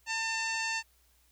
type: harmonic tone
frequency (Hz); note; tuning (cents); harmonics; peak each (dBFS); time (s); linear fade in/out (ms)
898; A5; +35; 1 / 2 / 3 / 4 / 5 / 6 / 7 / 8 / 9; -38 / -35 / -35 / -48 / -40 / -46 / -44 / -44 / -52; 0.06-0.83; 50
effects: added 60 Hz sine -67 dBFS peak until 1.31 s + white hiss -68 dBFS RMS until 1.31 s